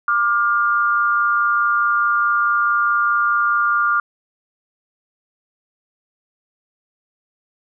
sine tone pair together, 1187.3 / 1412 Hz, D6 / F6, +19 / +19 cents, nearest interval minor third, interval 300 cents, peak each -17 dBFS, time 0.08-4 s, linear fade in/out 2 ms, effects none

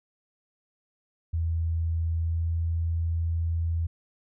sine tone with pitch glide, 82.41 to 83.08 Hz, E2 to E2, 0 to +14 cents, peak -24 dBFS, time 1.33-3.87 s, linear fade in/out 10 ms, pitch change +14 cents, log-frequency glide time 2.2-2.49 s, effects none

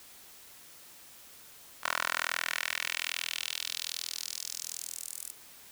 10% pulse tone with high-pass filter sweep, 41.21 Hz, E1, in tune, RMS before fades -36 dBFS, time 1.83-5.32 s, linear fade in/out 10 ms, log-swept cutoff 1200 to 9200 Hz, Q 1.8, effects white hiss -53 dBFS RMS until 5.71 s

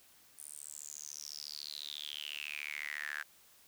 sawtooth tone with high-pass filter sweep, 74 Hz, D2, 14 cents sharp, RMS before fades -44 dBFS, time 0.38-3.23 s, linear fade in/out 10 ms, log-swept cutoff 9700 to 1600 Hz, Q 10, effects white hiss -63 dBFS RMS until 3.67 s

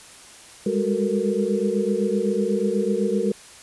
sine tone cluster, 199.1 / 207.1 / 371.9 / 445 / 472.1 Hz, G3 / G#3 / F#4 / A4 / A#4, +27 / -5 / +9 / +20 / +22 cents, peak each -26 dBFS, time 0.66-3.32 s, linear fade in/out 5 ms, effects white hiss -45 dBFS RMS until 3.62 s + resampled to 24000 Hz

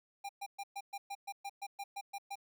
square tone bursts, 800 Hz, G5, 35 cents sharp, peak -40 dBFS, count 13, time 0.24-2.356 s, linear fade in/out 10 ms, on 52 ms, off 120 ms, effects none

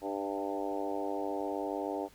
harmonic tone with a mistuned harmonic, 99.5 Hz, G2, 26 cents sharp, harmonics 3 / 4 / 5 / 6 / 7 / 8 / 9, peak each -38 / -39 / -40 / -41 / -41 / -42 / -43 dBFS, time 0.01-2.09 s, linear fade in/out 50 ms, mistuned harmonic 7, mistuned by -16 cents, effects pink hiss -60 dBFS RMS until 2.14 s

